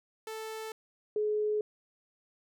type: tone pair in turn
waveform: sawtooth / sine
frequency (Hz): 440 / 423.6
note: A4 / G#4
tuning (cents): 0 / +34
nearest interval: minor second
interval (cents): 66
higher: first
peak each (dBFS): -34 / -27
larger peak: second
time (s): 0.27-0.72 / 1.16-1.61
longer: neither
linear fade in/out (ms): 2
effects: none

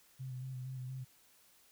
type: tone with vibrato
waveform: sine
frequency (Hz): 129.2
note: C3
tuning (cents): -21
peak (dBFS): -40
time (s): 0.19-1.05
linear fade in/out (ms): 20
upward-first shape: square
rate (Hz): 4.3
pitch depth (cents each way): 27
effects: white hiss -66 dBFS RMS until 1.71 s

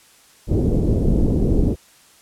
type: low-pass noise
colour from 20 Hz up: pink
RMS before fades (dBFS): -17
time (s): 0.47-1.76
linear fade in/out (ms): 50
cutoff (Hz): 430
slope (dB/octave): 24
effects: white hiss -51 dBFS RMS until 2.21 s + low-pass 11000 Hz 12 dB/octave

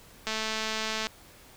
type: click train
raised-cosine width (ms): 0.2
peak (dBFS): -14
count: 176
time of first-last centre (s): 0.27-1.069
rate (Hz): 219
effects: pink hiss -53 dBFS RMS until 1.56 s

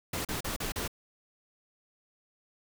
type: noise bursts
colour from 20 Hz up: pink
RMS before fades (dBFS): -34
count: 5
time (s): 0.13-0.878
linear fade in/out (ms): 5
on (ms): 120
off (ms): 37
effects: none

